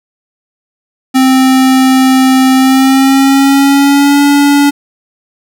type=tone with pitch glide; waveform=square; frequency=261.6 to 285.3 Hz; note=C4 to C#4; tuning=0 to +50 cents; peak=-5 dBFS; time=1.14-4.71 s; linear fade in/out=20 ms; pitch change=+150 cents; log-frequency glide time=2.54-4.21 s; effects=none